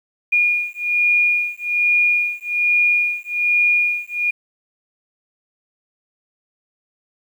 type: beating tone pair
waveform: sine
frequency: 2432 / 2433.2 Hz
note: D#7 / D#7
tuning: -40 / -39 cents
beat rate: 1.2 Hz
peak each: -18 dBFS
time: 0.32-4.31 s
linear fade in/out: 10 ms
effects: 8-bit